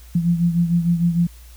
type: beating tone pair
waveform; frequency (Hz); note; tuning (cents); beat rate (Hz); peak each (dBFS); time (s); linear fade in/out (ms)
sine; 170 / 176.6; F3 / F3; -46 / +20; 6.6; -16 / -22; 0.15-1.27; 5
effects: added 59 Hz sine -40 dBFS peak until 1.56 s + white hiss -50 dBFS RMS until 1.56 s